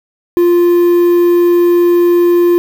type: tone with quantisation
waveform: triangle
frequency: 348.6 Hz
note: F4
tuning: 3 cents flat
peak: -4 dBFS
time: 0.37-2.58 s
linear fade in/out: 0 ms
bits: 5
effects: none